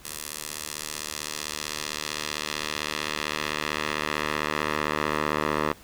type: tone with band-pass filter sweep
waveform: 10% pulse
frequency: 75.6 Hz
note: D#2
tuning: 49 cents flat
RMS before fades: -30 dBFS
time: 0.04-5.73 s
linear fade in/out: 10 ms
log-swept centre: 11000 to 1100 Hz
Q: 0.78
effects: pink hiss -51 dBFS RMS until 5.83 s